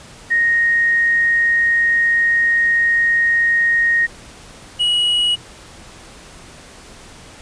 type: tone pair in turn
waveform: sine / triangle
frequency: 1864.7 / 2912 Hz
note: A#6 / F#7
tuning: 0 / -28 cents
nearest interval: minor sixth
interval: 772 cents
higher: second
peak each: -12 dBFS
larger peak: neither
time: 0.3-4.07 / 4.79-5.36 s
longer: first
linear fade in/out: 20 ms
effects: pink hiss -40 dBFS RMS until 7.41 s + resampled to 22050 Hz